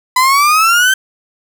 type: exponential sweep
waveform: 35% pulse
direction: up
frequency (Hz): 1000 to 1568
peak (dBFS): -6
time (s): 0.16-0.94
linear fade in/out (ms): 5
effects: none